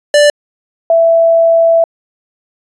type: tone pair in turn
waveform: square / sine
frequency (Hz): 587.3 / 663.4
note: D5 / E5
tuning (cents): 0 / +11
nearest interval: major second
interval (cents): 211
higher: second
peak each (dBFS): -5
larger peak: neither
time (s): 0.14-0.3 / 0.9-1.84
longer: second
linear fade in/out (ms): 2
effects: resampled to 22050 Hz